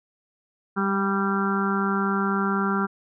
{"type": "harmonic tone with a mistuned harmonic", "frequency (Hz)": 196, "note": "G3", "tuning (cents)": 0, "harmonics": [1, 2, 4, 5, 6, 7, 8], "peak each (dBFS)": [-24, -29, -34, -33, -32, -27, -35], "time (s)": [0.76, 2.87], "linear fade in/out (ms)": 20, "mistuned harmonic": 1, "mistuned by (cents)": 16, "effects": []}